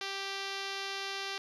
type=tone with low-pass filter; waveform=5% pulse; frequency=392 Hz; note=G4; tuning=in tune; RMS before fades=-38 dBFS; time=0.01-1.38 s; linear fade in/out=2 ms; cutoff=5700 Hz; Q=1.2; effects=none